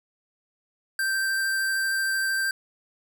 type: tone with vibrato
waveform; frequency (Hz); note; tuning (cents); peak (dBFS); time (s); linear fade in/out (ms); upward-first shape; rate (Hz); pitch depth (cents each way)
square; 1568; G6; 0; -24; 0.99-2.51; 2; sine; 13; 9
effects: none